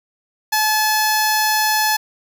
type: tone with notch filter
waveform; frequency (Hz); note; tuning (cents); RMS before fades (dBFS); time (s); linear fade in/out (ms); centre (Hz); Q
10% pulse; 860; A5; -40; -17; 0.52-1.97; 10; 3000; 1.1
effects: none